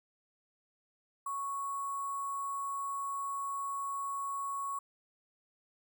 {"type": "tone with sample-and-hold", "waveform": "sine", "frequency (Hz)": 1108.7, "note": "C#6", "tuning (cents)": 0, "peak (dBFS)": -34, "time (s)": [1.26, 4.79], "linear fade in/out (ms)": 5, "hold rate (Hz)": 8820, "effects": []}